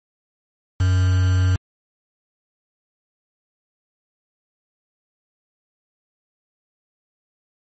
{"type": "tone with quantisation", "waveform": "triangle", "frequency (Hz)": 92.5, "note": "F#2", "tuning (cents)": 0, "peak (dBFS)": -12, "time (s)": [0.8, 1.56], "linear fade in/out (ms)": 5, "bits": 5, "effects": ["MP3 32 kbps"]}